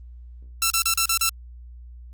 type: tone bursts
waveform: 5% pulse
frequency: 1341 Hz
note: E6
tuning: 29 cents sharp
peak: -7 dBFS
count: 6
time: 0.62-1.293 s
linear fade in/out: 2 ms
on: 83 ms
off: 35 ms
effects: added 60 Hz sine -39 dBFS peak until 2.13 s + Opus 32 kbps